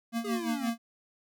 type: tone with tremolo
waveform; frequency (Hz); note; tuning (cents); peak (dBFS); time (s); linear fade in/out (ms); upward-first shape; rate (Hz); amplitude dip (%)
square; 231.3; A#3; -13; -28; 0.12-0.78; 50; sine; 5.8; 80
type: exponential sweep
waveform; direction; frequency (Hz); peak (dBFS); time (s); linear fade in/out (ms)
square; down; 421.6 to 243.5; -35; 0.24-0.7; 10
effects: none